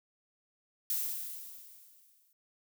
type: noise with exponential decay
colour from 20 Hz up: violet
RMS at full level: -31 dBFS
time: 0.9-2.33 s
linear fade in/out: 2 ms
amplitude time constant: 310 ms
effects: none